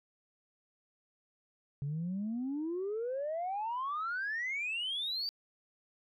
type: exponential sweep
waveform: sine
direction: up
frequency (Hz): 137 to 4699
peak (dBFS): -32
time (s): 1.82-5.29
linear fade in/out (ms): 0
effects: tanh soft clip ceiling -30 dBFS